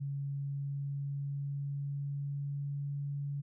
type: tone with pitch glide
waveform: sine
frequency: 140 to 142.04 Hz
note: C#3 to C#3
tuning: +18 to +43 cents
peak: -34 dBFS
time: 0-3.42 s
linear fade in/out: 20 ms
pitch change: +25 cents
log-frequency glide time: 0.33-2.9 s
effects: none